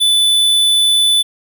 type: tone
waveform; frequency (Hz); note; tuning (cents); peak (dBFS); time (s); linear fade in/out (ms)
square; 3491; A7; -14; -10; 0-1.23; 20
effects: none